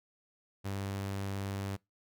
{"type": "tone", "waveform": "sawtooth", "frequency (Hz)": 98.4, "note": "G2", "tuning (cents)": 7, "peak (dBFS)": -31, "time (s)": [0.64, 1.77], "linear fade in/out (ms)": 20, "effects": ["noise-tail reverb RT60 0.2 s tail -24 dB re dry"]}